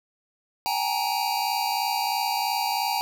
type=tone cluster; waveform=square; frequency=774 / 837 / 937 / 4629 Hz; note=G5 / G#5 / A#5 / D8; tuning=-22 / +13 / +9 / -26 cents; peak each=-30 / -29 / -30 / -32 dBFS; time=0.66-3.01 s; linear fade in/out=0 ms; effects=none